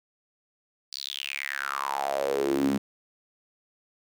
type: tone with high-pass filter sweep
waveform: sawtooth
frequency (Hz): 69.3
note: C#2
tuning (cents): 0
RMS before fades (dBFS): -29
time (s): 0.92-2.78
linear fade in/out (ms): 10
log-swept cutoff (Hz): 4800 to 220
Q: 7.2
effects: none